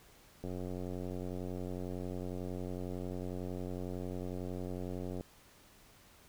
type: click train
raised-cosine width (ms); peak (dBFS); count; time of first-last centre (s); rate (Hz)
2; -28; 435; 0.44-5.209; 91
effects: pink hiss -61 dBFS RMS until 6.28 s